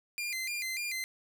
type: tone with vibrato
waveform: sawtooth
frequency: 2229 Hz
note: C#7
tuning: 9 cents sharp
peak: -30 dBFS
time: 0.18-1.04 s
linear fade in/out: 0 ms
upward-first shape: square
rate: 3.4 Hz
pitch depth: 130 cents each way
effects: none